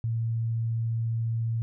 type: tone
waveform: sine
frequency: 114.3 Hz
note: A#2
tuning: 34 cents flat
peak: -25 dBFS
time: 0.04-1.62 s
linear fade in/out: 0 ms
effects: none